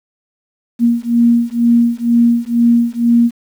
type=beating tone pair; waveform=sine; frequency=234.6 / 236.7 Hz; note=A#3 / A#3; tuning=+11 / +27 cents; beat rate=2.1 Hz; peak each=-12 dBFS; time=0.79-3.31 s; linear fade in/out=50 ms; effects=7-bit